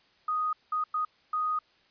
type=tone bursts at uneven times; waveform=sine; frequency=1244.5 Hz; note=D#6; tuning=in tune; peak=-26 dBFS; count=4; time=0.28-0.53 / 0.72-0.84 / 0.94-1.05 / 1.33-1.59 s; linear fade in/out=5 ms; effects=white hiss -64 dBFS RMS until 1.9 s + resampled to 11025 Hz